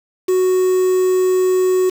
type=tone with quantisation; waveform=triangle; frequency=370 Hz; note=F#4; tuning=in tune; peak=-10 dBFS; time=0.28-1.9 s; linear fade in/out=10 ms; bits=5; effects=none